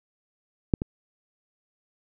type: clicks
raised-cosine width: 3 ms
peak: -6 / -15 dBFS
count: 2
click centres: 0.738 / 0.819 s
effects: none